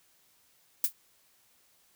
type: noise with exponential decay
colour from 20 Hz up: violet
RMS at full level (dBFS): -21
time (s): 0.84-0.93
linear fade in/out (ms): 2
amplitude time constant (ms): 18
effects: white hiss -66 dBFS RMS until 1.95 s